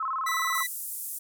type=tone with vibrato; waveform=sine; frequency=1174.7 Hz; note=D6; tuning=in tune; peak=-27 dBFS; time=0-0.63 s; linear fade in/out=5 ms; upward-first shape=square; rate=19 Hz; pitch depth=170 cents each way
type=tone; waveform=sawtooth; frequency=1975.5 Hz; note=B6; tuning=in tune; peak=-25 dBFS; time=0.26-0.67 s; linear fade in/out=10 ms
type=band-pass noise; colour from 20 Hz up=pink; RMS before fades=-36 dBFS; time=0.54-1.19 s; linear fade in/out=10 ms; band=9300 to 16000 Hz; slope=24 dB/octave
effects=none